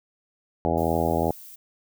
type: harmonic tone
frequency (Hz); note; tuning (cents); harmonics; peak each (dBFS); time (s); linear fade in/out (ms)
82.41; E2; 0; 1 / 2 / 3 / 4 / 5 / 6 / 7 / 8 / 9 / 10; -30 / -30 / -30 / -30 / -30 / -30 / -30 / -30 / -30 / -30; 0.65-1.31; 0
type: noise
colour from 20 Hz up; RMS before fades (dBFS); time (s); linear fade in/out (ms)
violet; -44; 0.77-1.56; 10
effects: none